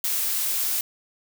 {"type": "noise", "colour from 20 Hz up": "blue", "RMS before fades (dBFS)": -25, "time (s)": [0.04, 0.81], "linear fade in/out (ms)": 2, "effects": []}